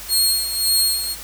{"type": "tone with tremolo", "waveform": "20% pulse", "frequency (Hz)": 4273, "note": "C8", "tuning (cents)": 36, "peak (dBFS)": -8, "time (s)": [0.08, 1.16], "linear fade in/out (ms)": 50, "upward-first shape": "sine", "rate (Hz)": 1.8, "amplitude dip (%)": 65, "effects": ["added 50 Hz sine -41 dBFS peak until 1.23 s", "white hiss -35 dBFS RMS until 1.23 s"]}